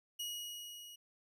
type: tone with level ramp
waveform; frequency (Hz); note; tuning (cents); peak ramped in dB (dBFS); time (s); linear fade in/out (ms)
sawtooth; 2900; F#7; -35; -35 to -48; 0.19-0.96; 10
effects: none